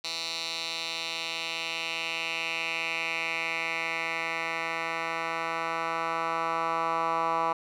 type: tone with band-pass filter sweep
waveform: 10% pulse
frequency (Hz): 164.81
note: E3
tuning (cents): 0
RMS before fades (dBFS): -31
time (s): 0.04-7.53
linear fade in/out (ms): 5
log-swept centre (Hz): 4200 to 1100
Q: 2.8
effects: none